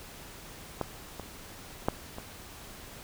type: clicks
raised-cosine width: 1 ms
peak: -15 / -23 / -11 / -25 dBFS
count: 4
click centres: 0.813 / 1.197 / 1.885 / 2.184 s
effects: pink hiss -47 dBFS RMS until 3.03 s